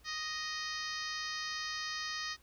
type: harmonic tone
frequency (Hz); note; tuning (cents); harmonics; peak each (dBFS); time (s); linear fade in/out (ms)
622.3; D#5; 0; 2 / 3 / 4 / 5 / 6 / 7 / 8 / 9 / 10; -44 / -41 / -49 / -49 / -48 / -45 / -44 / -49 / -51; 0.04-2.37; 50
effects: added 60 Hz sine -66 dBFS peak until 2.42 s + pink hiss -66 dBFS RMS until 2.42 s